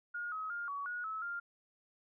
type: tone with pitch steps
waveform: sine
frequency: 1428 / 1275 / 1410 / 1129 / 1451 / 1298 / 1399 Hz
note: F6 / D#6 / F6 / C#6 / F#6 / E6 / F6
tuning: +38 / +42 / +16 / +31 / -34 / -27 / +3 cents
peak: -37 dBFS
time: 0.14-1.4 s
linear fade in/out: 10 ms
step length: 180 ms
effects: none